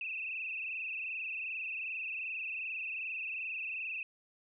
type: tone with frequency modulation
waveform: sine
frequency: 2600 Hz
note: E7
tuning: 24 cents flat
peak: -36 dBFS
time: 0.01-4.03 s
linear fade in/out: 2 ms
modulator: 22.6 Hz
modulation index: 5.1
effects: none